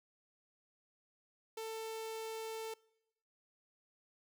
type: tone with notch filter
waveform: sawtooth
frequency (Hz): 444.9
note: A4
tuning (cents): +19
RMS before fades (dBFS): -43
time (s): 1.57-2.74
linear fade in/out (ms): 5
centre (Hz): 1600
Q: 2
effects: noise-tail reverb RT60 0.9 s tail -25 dB re dry

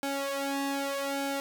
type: tone with flanger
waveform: sawtooth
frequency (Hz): 277.2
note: C#4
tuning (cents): 0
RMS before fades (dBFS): -32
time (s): 0.03-1.4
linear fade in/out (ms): 0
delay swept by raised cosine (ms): 1.3 to 2.5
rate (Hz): 0.83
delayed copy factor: +0.9
effects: none

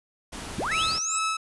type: noise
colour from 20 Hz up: pink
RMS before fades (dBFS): -37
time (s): 0.32-0.99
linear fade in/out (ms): 10
type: linear sweep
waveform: sine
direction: up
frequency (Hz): 89.6 to 8190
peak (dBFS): -26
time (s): 0.58-1.19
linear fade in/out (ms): 5
type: tone with tremolo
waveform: sawtooth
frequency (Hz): 1300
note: E6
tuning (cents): -24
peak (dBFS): -20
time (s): 0.71-1.37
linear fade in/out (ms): 5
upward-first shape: sine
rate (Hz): 2.3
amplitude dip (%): 80
effects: resampled to 24000 Hz

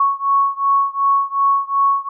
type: beating tone pair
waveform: sine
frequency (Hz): 1107 / 1109.7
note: C#6 / C#6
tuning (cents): -3 / +2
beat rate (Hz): 2.7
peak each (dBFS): -16 / -17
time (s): 0-2.09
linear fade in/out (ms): 5
effects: none

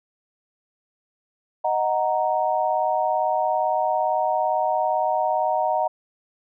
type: chord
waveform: sine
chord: D# minor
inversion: none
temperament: equal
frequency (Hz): 622.3 / 740 / 932.3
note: D#5 / F#5 / A#5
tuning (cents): 0 / 0 / 0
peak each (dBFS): -24 / -23 / -24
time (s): 1.64-5.88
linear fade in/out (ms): 10
effects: none

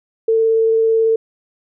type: tone with vibrato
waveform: sine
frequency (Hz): 448.5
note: A4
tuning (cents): +33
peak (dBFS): -11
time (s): 0.28-1.16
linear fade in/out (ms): 5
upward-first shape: triangle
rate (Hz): 18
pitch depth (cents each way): 11
effects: none

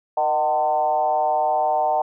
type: tone with frequency modulation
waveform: sine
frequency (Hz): 757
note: F#5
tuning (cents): +39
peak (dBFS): -17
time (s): 0.17-2.02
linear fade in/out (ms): 5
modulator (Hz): 142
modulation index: 1.1
effects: none

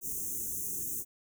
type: band-stop noise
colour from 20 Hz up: white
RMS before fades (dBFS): -36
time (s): 0.01-1.05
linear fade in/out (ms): 50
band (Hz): 430 to 6000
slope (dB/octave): 96
effects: none

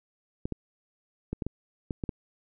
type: clicks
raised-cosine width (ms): 3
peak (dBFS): -18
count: 8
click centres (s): 0.455 / 0.523 / 1.33 / 1.422 / 1.466 / 1.908 / 2.038 / 2.092
effects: none

